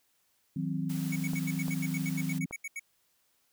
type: chord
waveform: sine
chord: C diminished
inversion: first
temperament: equal with one note detuned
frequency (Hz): 159.48 / 185 / 261.6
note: Eb3 / Gb3 / C4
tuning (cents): +43 / 0 / 0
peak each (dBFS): -33 / -35 / -35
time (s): 0.56-2.46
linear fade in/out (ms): 5
type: noise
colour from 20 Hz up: white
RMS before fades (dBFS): -46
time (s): 0.89-2.39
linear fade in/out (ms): 10
type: tone bursts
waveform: square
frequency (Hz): 2233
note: C#7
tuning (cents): +12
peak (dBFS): -36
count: 15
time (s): 1.12-2.796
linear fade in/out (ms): 5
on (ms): 38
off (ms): 79
type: clicks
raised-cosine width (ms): 1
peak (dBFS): -29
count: 3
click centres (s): 1.334 / 1.682 / 2.51
effects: white hiss -72 dBFS RMS until 3.52 s